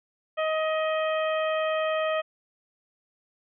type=harmonic tone; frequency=629 Hz; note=D#5; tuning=19 cents sharp; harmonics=1 / 2 / 3 / 4 / 5; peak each=-25 / -31 / -35 / -37 / -39 dBFS; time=0.37-2.22 s; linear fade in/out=20 ms; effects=none